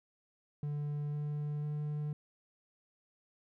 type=tone with pitch steps; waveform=triangle; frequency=146.83 / 147.94 / 149.05 Hz; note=D3 / D3 / D3; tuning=0 / +13 / +26 cents; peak=-32 dBFS; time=0.63-2.13 s; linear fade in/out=2 ms; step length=500 ms; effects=none